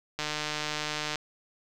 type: click train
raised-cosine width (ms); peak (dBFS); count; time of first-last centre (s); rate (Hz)
0.2; -14; 147; 0.19-1.157; 151
effects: none